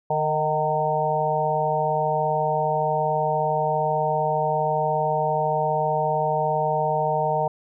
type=harmonic tone with a mistuned harmonic; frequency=152.9 Hz; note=D#3; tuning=30 cents flat; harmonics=1 / 3 / 4 / 5 / 6; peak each=-29 / -28 / -25 / -25 / -26 dBFS; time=0.1-7.48 s; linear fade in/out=5 ms; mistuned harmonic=4; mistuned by=+33 cents; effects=none